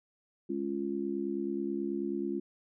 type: chord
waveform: sine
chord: Db major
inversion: second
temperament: just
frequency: 207.9 / 277.2 / 346.5 Hz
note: Ab3 / Db4 / F4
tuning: +2 / 0 / -14 cents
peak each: -37 / -36 / -34 dBFS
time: 0.49-2.4 s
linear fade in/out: 10 ms
effects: none